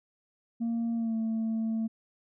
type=tone with pitch glide; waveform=sine; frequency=231.5 to 223.5 Hz; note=A#3 to A3; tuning=-12 to +27 cents; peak=-25 dBFS; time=0.6-1.88 s; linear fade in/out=20 ms; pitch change=-61 cents; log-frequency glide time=0.95-1.16 s; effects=tanh soft clip ceiling -26 dBFS